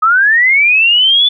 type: linear sweep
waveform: sine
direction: up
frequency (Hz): 1244.5 to 3500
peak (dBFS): -6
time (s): 0.02-1.29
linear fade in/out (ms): 10
effects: none